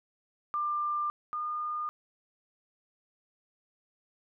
sine tone pair in turn, 1192 / 1216.3 Hz, D6 / D#6, +25 / -40 cents, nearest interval unison, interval 35 cents, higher second, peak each -28 / -31 dBFS, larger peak first, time 0.54-1.1 / 1.33-1.89 s, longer neither, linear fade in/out 0 ms, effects none

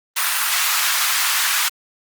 pink high-pass noise, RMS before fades -19 dBFS, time 0.16-1.69 s, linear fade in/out 10 ms, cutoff 1100 Hz, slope 24 dB/octave, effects Opus 32 kbps

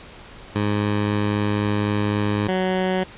15% pulse tone pair in turn, 103.83 / 186.08 Hz, G#2 / F#3, 0 / +10 cents, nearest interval minor seventh, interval 1010 cents, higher second, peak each -13 dBFS, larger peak neither, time 0.55-2.48 / 2.48-3.04 s, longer first, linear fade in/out 10 ms, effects pink hiss -42 dBFS RMS until 3.17 s + resampled to 8000 Hz

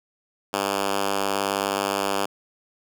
5% pulse tone with high-pass filter, 99.2 Hz, G2, 21 cents sharp, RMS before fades -25 dBFS, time 0.53-2.26 s, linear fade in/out 10 ms, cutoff 250 Hz, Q 0.61, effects none

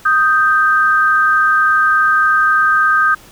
sine tone pair together, 1244.5 / 1568 Hz, D#6 / G6, 0 / 0 cents, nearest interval major third, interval 400 cents, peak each -12 dBFS, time 0.05-3.15 s, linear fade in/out 10 ms, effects pink hiss -42 dBFS RMS until 3.31 s

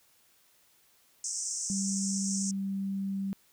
pink band-pass noise, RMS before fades -35 dBFS, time 1.24-2.51 s, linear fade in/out 2 ms, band 5500 to 8600 Hz, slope 96 dB/octave
sine tone, 195.3 Hz, G3, 6 cents flat, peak -30 dBFS, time 1.7-3.33 s, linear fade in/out 0 ms
effects white hiss -65 dBFS RMS until 3.52 s

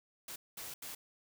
white noise bursts at uneven times, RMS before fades -45 dBFS, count 3, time 0.28-0.36 / 0.57-0.74 / 0.82-0.95 s, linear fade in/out 5 ms, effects none

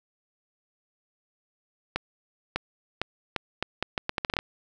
accelerating click train, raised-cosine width 0.3 ms, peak -10 dBFS, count 14, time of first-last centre 1.96-4.389 s, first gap 600 ms, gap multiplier 0.76, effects none

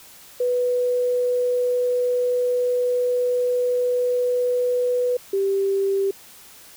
sine tone pair in turn, 493.9 / 392 Hz, B4 / G4, 0 / 0 cents, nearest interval major third, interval 400 cents, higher first, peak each -18 dBFS, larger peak neither, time 0.4-5.17 / 5.33-6.11 s, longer first, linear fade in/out 5 ms, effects white hiss -46 dBFS RMS until 6.76 s

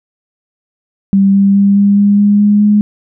sine tone with pitch steps, 196 / 197.71 / 199.43 / 201.2 / 202.9 / 204.7 / 206.5 / 208.3 Hz, G3 / G3 / G3 / G3 / G#3 / G#3 / G#3 / G#3, 0 / +15 / +30 / +45 / -40 / -25 / -10 / +5 cents, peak -5 dBFS, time 1.13-2.81 s, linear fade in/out 0 ms, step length 210 ms, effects none

